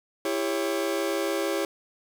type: chord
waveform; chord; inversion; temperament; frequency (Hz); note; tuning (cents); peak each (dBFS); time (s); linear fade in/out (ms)
40% pulse; C# diminished; first; just; 332.6 / 399.1 / 554.4; E4 / G4 / C#5; +16 / +31 / 0; -29; 0.25-1.65; 2
effects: 9-bit